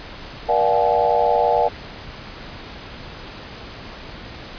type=tone cluster; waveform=sine; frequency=476.1 / 590 / 692 / 762 / 853 Hz; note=A#4 / D5 / F5 / G5 / G#5; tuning=+37 / +8 / -16 / -49 / +46 cents; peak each=-21 dBFS; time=0.48-1.69 s; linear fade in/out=20 ms; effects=pink hiss -36 dBFS RMS until 4.58 s + resampled to 11025 Hz